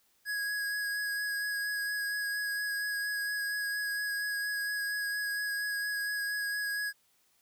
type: tone with vibrato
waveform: square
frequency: 1661.2 Hz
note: G#6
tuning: in tune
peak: -32 dBFS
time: 0.25-6.93 s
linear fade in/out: 50 ms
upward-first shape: sine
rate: 4.3 Hz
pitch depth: 14 cents each way
effects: white hiss -70 dBFS RMS until 7.41 s